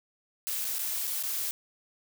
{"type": "noise with dropouts", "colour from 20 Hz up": "blue", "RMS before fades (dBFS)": -32, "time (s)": [0.47, 1.51], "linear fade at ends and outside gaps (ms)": 0, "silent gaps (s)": [[0.646, 0.65], [0.784, 0.792], [1.071, 1.075], [1.227, 1.235]], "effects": []}